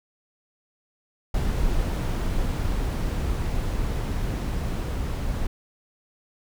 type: noise with level ramp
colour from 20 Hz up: brown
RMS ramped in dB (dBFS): -24 to -27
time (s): 1.34-5.47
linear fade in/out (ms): 5
effects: none